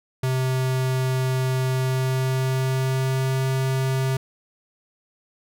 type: tone with pitch glide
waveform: square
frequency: 130 to 132.2 Hz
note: C3 to C3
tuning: -11 to +18 cents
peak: -21 dBFS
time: 0.23-4.17 s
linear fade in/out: 5 ms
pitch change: +29 cents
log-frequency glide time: 1.72-3.43 s
effects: none